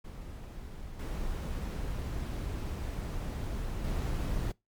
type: noise with level steps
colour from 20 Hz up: brown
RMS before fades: -43 / -35 / -32 dBFS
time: 0.04-4.52 s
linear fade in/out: 10 ms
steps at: 0.99 / 3.84 s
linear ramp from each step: 5 ms
effects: noise-tail reverb RT60 0.2 s tail -24 dB re dry + MP3 96 kbps